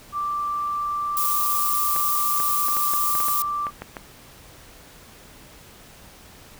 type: tone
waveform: sine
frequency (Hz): 1174.7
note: D6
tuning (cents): 0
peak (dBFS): -23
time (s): 0.12-3.71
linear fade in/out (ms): 50
type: noise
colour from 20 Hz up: violet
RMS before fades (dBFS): -24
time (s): 1.17-3.42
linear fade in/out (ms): 0
type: clicks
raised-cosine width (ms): 0.5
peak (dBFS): -17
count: 11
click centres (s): 1.963 / 2.401 / 2.684 / 2.769 / 2.936 / 3.152 / 3.203 / 3.284 / 3.668 / 3.82 / 3.968
effects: pink hiss -47 dBFS RMS until 6.59 s